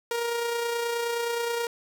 sawtooth tone with amplitude modulation, 470 Hz, A#4, 14 cents sharp, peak -21 dBFS, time 0.11-1.67 s, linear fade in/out 2 ms, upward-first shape sine, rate 29.5 Hz, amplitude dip 35%, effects none

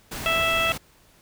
pink noise, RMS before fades -33 dBFS, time 0.11-0.78 s, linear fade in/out 10 ms
harmonic tone, 659.3 Hz, E5, in tune, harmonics 1 / 2 / 3 / 4 / 5, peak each -27 / -26 / -30 / -24 / -28 dBFS, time 0.26-0.72 s, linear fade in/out 0 ms
effects pink hiss -57 dBFS RMS until 1.21 s

